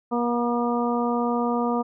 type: harmonic tone with a mistuned harmonic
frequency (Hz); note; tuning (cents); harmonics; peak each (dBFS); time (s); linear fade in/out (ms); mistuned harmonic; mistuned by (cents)
239; A#3; +43; 1 / 2 / 3 / 4 / 5; -24 / -27 / -29 / -30 / -31; 0.11-1.83; 20; 5; +17
effects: none